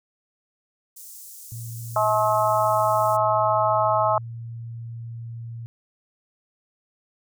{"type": "high-pass noise", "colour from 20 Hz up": "pink", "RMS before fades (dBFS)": -42, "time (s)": [0.96, 3.17], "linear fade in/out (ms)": 10, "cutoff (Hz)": 6800, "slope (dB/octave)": 24}
{"type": "tone", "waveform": "sine", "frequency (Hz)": 115.9, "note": "A#2", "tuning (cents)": -10, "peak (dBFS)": -32, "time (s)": [1.52, 5.66], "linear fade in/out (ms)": 0}
{"type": "harmonic tone", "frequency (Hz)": 214.2, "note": "A3", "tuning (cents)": -46, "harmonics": [3, 4, 5, 6], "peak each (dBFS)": [-22, -23, -24, -25], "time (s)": [1.96, 4.18], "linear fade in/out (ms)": 2}
{"effects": []}